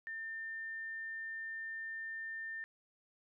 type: tone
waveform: sine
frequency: 1800 Hz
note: A6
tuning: 39 cents sharp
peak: -40 dBFS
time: 0.07-2.64 s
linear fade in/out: 0 ms
effects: none